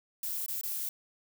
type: noise with dropouts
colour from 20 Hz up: violet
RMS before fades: -35 dBFS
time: 0.23-0.89 s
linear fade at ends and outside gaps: 2 ms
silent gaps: 0.462-0.482 / 0.612-0.634 s
effects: none